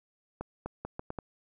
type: accelerating click train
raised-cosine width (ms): 1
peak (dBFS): -22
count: 6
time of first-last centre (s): 0.41-1.188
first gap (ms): 250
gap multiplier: 0.76
effects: none